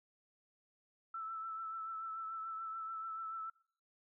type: tone with vibrato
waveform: sine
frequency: 1322 Hz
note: E6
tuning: 5 cents sharp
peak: -40 dBFS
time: 1.14-3.5 s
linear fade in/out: 5 ms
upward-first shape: triangle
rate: 6.9 Hz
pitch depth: 32 cents each way
effects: noise-tail reverb RT60 0.6 s tail -26 dB re dry